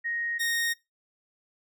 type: tone pair in turn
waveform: sine / sawtooth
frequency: 1871 / 1859.1 Hz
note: A#6 / A#6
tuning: +6 / -5 cents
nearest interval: unison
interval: 11 cents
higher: first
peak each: -28 / -22 dBFS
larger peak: second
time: 0.04-0.39 / 0.39-0.74 s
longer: neither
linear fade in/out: 20 ms
effects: noise-tail reverb RT60 0.2 s tail -22 dB re dry